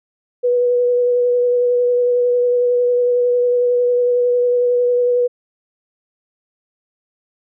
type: tone with vibrato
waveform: sine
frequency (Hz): 489.4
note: B4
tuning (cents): -16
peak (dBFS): -12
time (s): 0.43-5.28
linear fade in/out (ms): 20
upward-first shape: sine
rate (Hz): 11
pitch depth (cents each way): 13
effects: none